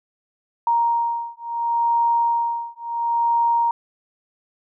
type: beating tone pair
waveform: sine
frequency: 935 / 935.72 Hz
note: A#5 / A#5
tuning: +5 / +6 cents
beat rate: 0.72 Hz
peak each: -21 dBFS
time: 0.67-3.71 s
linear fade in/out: 2 ms
effects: none